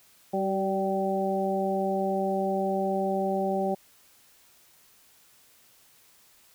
harmonic tone with a mistuned harmonic, 193.6 Hz, G3, 21 cents flat, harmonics 1 / 2 / 3 / 4, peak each -30 / -30 / -30 / -30 dBFS, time 0.33-3.75 s, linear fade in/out 10 ms, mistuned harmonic 2, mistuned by -24 cents, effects white hiss -59 dBFS RMS until 6.54 s

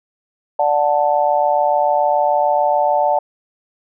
sine chord, D major, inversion none, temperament just, 587.3 / 734.2 / 881 Hz, D5 / F#5 / A5, 0 / -14 / +2 cents, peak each -17 dBFS, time 0.59-3.19 s, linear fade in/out 5 ms, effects none

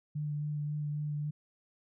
sine tone with vibrato, 148.6 Hz, D3, 21 cents sharp, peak -32 dBFS, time 0.15-1.31 s, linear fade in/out 10 ms, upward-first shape sine, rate 3.7 Hz, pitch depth 14 cents each way, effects none

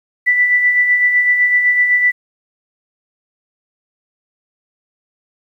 sine tone with tremolo, 1975.5 Hz, B6, in tune, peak -8 dBFS, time 0.26-2.12 s, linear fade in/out 20 ms, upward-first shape sine, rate 7.9 Hz, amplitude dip 45%, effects 8-bit

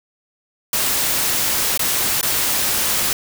white noise with dropouts, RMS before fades -19 dBFS, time 0.73-3.13 s, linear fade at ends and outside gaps 2 ms, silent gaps 1.776-1.793 / 2.212-2.229 s, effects none

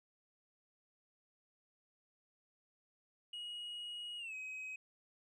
sine tone with pitch glide, 2894 to 2534 Hz, F#7 to D#7, -39 to +31 cents, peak -40 dBFS, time 3.33-4.76 s, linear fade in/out 5 ms, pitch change -230 cents, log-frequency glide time 4.18-4.34 s, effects tanh soft clip ceiling -42 dBFS

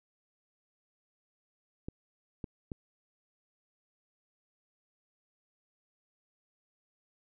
clicks, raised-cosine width 3 ms, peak -25 dBFS, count 3, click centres 1.885 / 2.442 / 2.718 s, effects none

